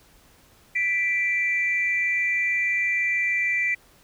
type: tone pair together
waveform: sine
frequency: 1975.3 / 2349 Hz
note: B6 / D7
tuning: 0 / 0 cents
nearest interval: minor third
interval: 300 cents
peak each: -23 dBFS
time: 0.75-3.75 s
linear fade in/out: 10 ms
effects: tanh soft clip ceiling -13 dBFS + pink hiss -56 dBFS RMS until 4.03 s